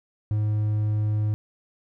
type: tone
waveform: triangle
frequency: 106.2 Hz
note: G#2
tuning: 39 cents sharp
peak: -19 dBFS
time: 0.31-1.34 s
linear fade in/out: 0 ms
effects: none